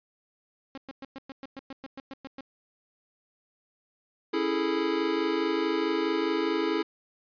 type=tone bursts; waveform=sawtooth; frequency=270 Hz; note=C#4; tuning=45 cents flat; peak=-34 dBFS; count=13; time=0.75-2.408 s; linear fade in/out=0 ms; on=26 ms; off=110 ms
type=chord; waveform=square; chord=A major seventh; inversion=first; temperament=equal; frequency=277.2 / 329.6 / 415.3 / 440 Hz; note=C#4 / E4 / G#4 / A4; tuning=0 / 0 / 0 / 0 cents; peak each=-35 / -29 / -31 / -34 dBFS; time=4.33-6.83 s; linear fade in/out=10 ms
effects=resampled to 11025 Hz